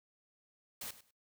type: noise with echo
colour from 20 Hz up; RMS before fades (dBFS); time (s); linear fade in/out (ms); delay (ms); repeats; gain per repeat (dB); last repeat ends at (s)
white; -43; 0.81-0.91; 5; 100; 2; -15; 1.11
effects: noise-tail reverb RT60 0.2 s tail -24 dB re dry